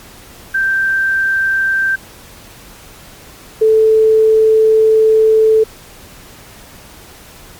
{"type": "tone pair in turn", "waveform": "sine", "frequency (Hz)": [1568, 439], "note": ["G6", "A4"], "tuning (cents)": [0, -4], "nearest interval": "octave + minor seventh", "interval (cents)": 2204, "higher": "first", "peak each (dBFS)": [-11, -6], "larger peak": "second", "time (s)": [[0.54, 1.96], [3.61, 5.64]], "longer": "second", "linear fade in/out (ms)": 10, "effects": ["pink hiss -38 dBFS RMS until 7.59 s", "MP3 96 kbps"]}